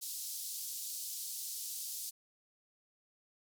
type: band-pass noise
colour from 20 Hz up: white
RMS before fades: -42 dBFS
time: 0.01-2.11 s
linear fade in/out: 20 ms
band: 4200 to 15000 Hz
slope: 24 dB/octave
effects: none